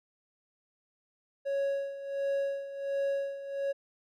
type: tone with tremolo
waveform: triangle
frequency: 554.4 Hz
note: C#5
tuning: in tune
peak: -25 dBFS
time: 1.45-3.73 s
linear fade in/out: 20 ms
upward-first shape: sine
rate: 1.4 Hz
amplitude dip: 75%
effects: none